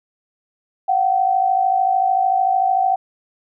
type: tone pair together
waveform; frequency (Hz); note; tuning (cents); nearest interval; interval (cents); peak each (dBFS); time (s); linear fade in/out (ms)
sine; 710 / 763.4; F5 / G5; +28 / -46; minor second; 126; -20 / -15; 0.88-2.96; 10
effects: none